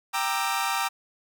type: chord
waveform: sawtooth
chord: E half-diminished seventh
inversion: first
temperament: equal with one note detuned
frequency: 784 / 932.3 / 1191.1 / 1318.5 Hz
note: G5 / Bb5 / D6 / E6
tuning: 0 / 0 / +24 / 0 cents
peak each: -26 / -26 / -27 / -28 dBFS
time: 0.13-0.89 s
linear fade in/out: 20 ms
effects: none